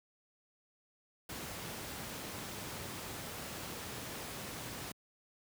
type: noise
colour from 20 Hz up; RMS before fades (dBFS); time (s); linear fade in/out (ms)
pink; -43; 1.29-4.92; 5
effects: high-pass 80 Hz 12 dB/octave